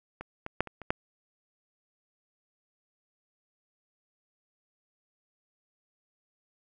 clicks, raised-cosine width 0.5 ms, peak -24 / -21 / -10 / -26 / -27 / -11 dBFS, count 6, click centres 0.21 / 0.464 / 0.606 / 0.673 / 0.817 / 0.905 s, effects none

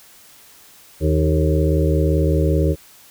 harmonic tone with a mistuned harmonic, 77.9 Hz, D#2, 3 cents sharp, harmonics 1 / 2 / 4 / 5 / 6 / 7, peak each -17 / -20 / -23 / -24 / -25 / -25 dBFS, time 1-2.76 s, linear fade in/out 50 ms, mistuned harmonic 6, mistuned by -48 cents, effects white hiss -47 dBFS RMS until 3.1 s

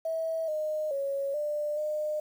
sine tone with pitch steps, 649 / 615 / 554 / 595 / 607 Hz, E5 / D#5 / C#5 / D5 / D#5, -27 / -20 / -1 / +22 / -43 cents, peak -28 dBFS, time 0.05-2.2 s, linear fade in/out 5 ms, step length 430 ms, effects 9-bit

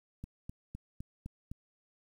click train, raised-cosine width 5 ms, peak -29 dBFS, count 6, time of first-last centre 0.24-1.516 s, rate 3.92 Hz, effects 10-bit

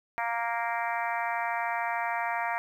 harmonic tone, 233 Hz, A#3, 1 cent flat, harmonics 3 / 4 / 5 / 6 / 7 / 8 / 9 / 10, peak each -33 / -32 / -39 / -39 / -39 / -37 / -40 / -40 dBFS, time 0.18-2.58 s, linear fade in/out 0 ms, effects 10-bit

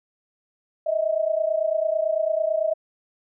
sine tone pair together, 622.3 / 651.3 Hz, D#5 / E5, 0 / -21 cents, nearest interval minor second, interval 79 cents, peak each -23 dBFS, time 0.86-2.74 s, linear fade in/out 10 ms, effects none

